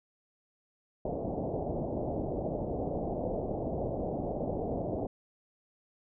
white low-pass noise, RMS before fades -34 dBFS, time 1.05-5.07 s, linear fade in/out 5 ms, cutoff 710 Hz, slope 48 dB/octave, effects none

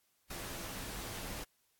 pink noise with comb filter, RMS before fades -43 dBFS, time 0.3-1.44 s, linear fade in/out 5 ms, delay 13 ms, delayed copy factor -0.5, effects white hiss -75 dBFS RMS until 1.79 s + AAC 64 kbps

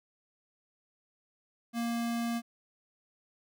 square tone, 233.9 Hz, A#3, 6 cents sharp, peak -31 dBFS, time 1.73-2.42 s, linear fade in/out 50 ms, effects none

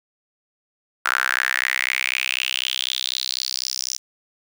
sawtooth tone with high-pass filter sweep, 64 Hz, C2, 38 cents flat, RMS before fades -24 dBFS, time 1.05-3.98 s, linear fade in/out 5 ms, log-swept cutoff 1400 to 5800 Hz, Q 5.3, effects none

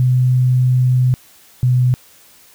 sine tone pair in turn, 126.7 / 125.53 Hz, B2 / B2, +45 / +29 cents, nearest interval unison, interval 16 cents, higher first, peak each -10 dBFS, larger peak neither, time 0-1.14 / 1.63-1.94 s, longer first, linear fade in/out 0 ms, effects white hiss -47 dBFS RMS until 2.54 s

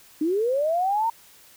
sine linear sweep, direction up, 293.7 to 932.3 Hz, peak -20 dBFS, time 0.21-1.1 s, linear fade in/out 5 ms, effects white hiss -52 dBFS RMS until 1.56 s

